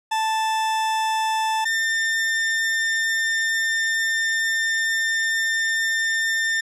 40% pulse tone pair in turn, 880 / 1802.2 Hz, A5 / A6, 0 / +41 cents, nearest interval octave, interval 1241 cents, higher second, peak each -19 dBFS, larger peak neither, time 0.11-1.65 / 1.65-6.61 s, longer second, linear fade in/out 10 ms, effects low-pass 9000 Hz 12 dB/octave

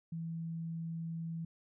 sine tone, 164.81 Hz, E3, in tune, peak -37 dBFS, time 0.12-1.45 s, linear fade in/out 5 ms, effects none

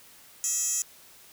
15% pulse tone with high-pass filter, 647 Hz, E5, 32 cents flat, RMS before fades -28 dBFS, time 0.44-0.82 s, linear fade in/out 0 ms, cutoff 7100 Hz, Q 4.4, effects white hiss -53 dBFS RMS until 1.32 s

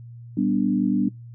sine chord, G major, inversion none, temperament equal, 196 / 246.9 / 293.7 Hz, G3 / B3 / D4, 0 / 0 / 0 cents, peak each -23 dBFS, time 0.37-1.09 s, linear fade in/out 5 ms, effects noise-tail reverb RT60 0.2 s tail -23 dB re dry + added 118 Hz sine -38 dBFS peak until 1.34 s

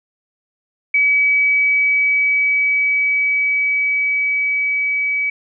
sine tone with level ramp, 2280 Hz, C#7, 48 cents sharp, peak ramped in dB -11 to -16 dBFS, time 0.94-5.3 s, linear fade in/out 5 ms, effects none

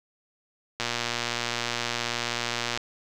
click train, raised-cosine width 0.2 ms, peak -10 dBFS, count 236, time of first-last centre 0.8-2.775 s, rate 119 Hz, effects none

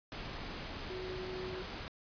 sine tone in noise, 370.4 Hz, F#4, 2 cents sharp, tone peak -40 dBFS, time 0.9-1.62 s, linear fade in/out 0 ms, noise pink, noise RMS -43 dBFS, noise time 0.12-1.88 s, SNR 0 dB, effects resampled to 11025 Hz

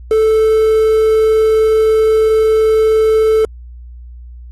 triangle tone with quantisation, 438.7 Hz, A4, 5 cents flat, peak -6 dBFS, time 0.11-3.45 s, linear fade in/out 2 ms, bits 5, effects added 60 Hz sine -30 dBFS peak until 4.51 s + AAC 32 kbps

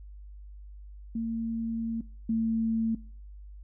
sine tone pair in turn, 227.6 / 225.2 Hz, A#3 / A3, -41 / +40 cents, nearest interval unison, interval 19 cents, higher first, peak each -28 / -24 dBFS, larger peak second, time 1.15-2.01 / 2.29-2.95 s, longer first, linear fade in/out 5 ms, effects noise-tail reverb RT60 0.5 s tail -22 dB re dry + added 50 Hz sine -43 dBFS peak until 3.63 s

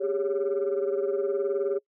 sine tone cluster, 395.6 / 414.8 / 556 Hz, G4 / G#4 / C#5, +16 / -2 / +5 cents, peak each -25 / -29 / -29 dBFS, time 0-1.79 s, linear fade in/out 20 ms, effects noise-tail reverb RT60 0.1 s tail -24 dB re dry + tanh soft clip ceiling -20 dBFS

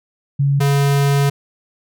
sine / square tone pair in turn, 140 / 140.71 Hz, C#3 / C#3, +18 / +26 cents, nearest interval unison, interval 8 cents, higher second, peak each -12 / -13 dBFS, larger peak first, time 0.39-0.6 / 0.6-1.3 s, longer second, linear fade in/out 10 ms, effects none

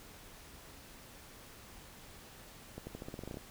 accelerating click train, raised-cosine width 2 ms, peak -29 dBFS, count 12, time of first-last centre 2.78-3.371 s, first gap 90 ms, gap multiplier 0.89, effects pink hiss -54 dBFS RMS until 3.5 s

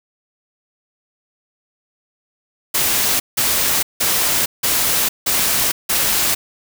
white noise bursts, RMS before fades -17 dBFS, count 6, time 2.74-6.35 s, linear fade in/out 10 ms, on 460 ms, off 170 ms, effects none

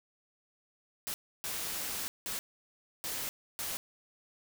white noise bursts at uneven times, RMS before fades -37 dBFS, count 5, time 1.07-1.14 / 1.44-2.08 / 2.26-2.39 / 3.04-3.29 / 3.59-3.77 s, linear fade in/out 0 ms, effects none

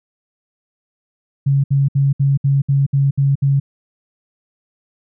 sine tone bursts, 138.59 Hz, C#3, in tune, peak -11 dBFS, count 9, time 1.46-3.6 s, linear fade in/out 10 ms, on 180 ms, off 65 ms, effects none

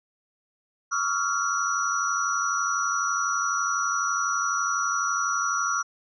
sine tone cluster, 1130 / 1292 / 1384 / 5860 Hz, C#6 / E6 / F6 / F#8, +33 / -35 / -16 / -18 cents, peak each -29 / -32 / -26 / -30 dBFS, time 0.91-5.83 s, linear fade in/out 20 ms, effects none

